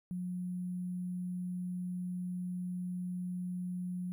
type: tone with sample-and-hold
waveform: sine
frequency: 180 Hz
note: F#3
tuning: 47 cents flat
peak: -35 dBFS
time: 0.11-4.12 s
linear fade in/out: 0 ms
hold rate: 11025 Hz
effects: none